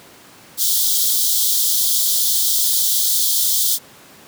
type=high-pass noise; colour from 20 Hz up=white; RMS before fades=-17 dBFS; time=0.57-3.79 s; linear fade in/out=50 ms; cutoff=3200 Hz; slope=96 dB/octave; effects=pink hiss -44 dBFS RMS until 4.27 s + high-pass 150 Hz 12 dB/octave